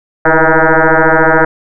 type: tone with frequency modulation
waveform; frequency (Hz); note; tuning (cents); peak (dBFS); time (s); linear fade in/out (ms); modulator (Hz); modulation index
sine; 473; A#4; +25; -5; 0.25-1.45; 5; 160; 7.8
effects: none